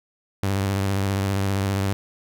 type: tone with vibrato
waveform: sawtooth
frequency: 98 Hz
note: G2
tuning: in tune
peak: -17 dBFS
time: 0.43-1.93 s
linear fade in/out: 0 ms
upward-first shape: square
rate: 15 Hz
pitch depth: 32 cents each way
effects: none